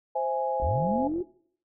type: chord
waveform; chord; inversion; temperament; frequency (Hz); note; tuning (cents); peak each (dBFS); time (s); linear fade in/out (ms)
sine; C augmented; none; equal; 523.3 / 659.3 / 830.6; C5 / E5 / G#5; 0 / 0 / 0; -29 / -32 / -28; 0.15-1.08; 10
type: click train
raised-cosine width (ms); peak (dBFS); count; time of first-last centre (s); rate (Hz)
2; -29; 28; 0.6-1.205; 44.6
type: linear sweep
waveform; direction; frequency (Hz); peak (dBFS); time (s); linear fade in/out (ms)
sine; up; 55 to 370; -26; 0.62-1.23; 10
effects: noise-tail reverb RT60 0.6 s tail -20 dB re dry